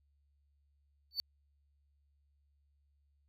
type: tone with exponential growth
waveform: triangle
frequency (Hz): 4513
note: C#8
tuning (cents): +30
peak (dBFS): -27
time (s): 1.11-1.2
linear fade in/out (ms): 0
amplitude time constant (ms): 18
effects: added 71 Hz sine -70 dBFS peak until 3.28 s